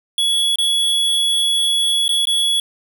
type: tone with dropouts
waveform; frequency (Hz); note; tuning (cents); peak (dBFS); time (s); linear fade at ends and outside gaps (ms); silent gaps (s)
square; 3374; G#7; +27; -15; 0.18-2.6; 2; 0.558-0.585 / 2.081-2.091 / 2.254-2.271
effects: none